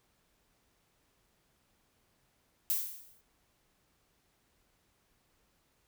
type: noise with exponential decay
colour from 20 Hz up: violet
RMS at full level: -28 dBFS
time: 2.7-3.21 s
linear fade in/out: 0 ms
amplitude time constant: 110 ms
effects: pink hiss -73 dBFS RMS until 5.87 s